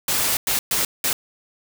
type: noise bursts at uneven times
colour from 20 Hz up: white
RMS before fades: -21 dBFS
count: 4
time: 0.08-0.37 / 0.47-0.59 / 0.71-0.85 / 1.04-1.13 s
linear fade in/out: 2 ms
effects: none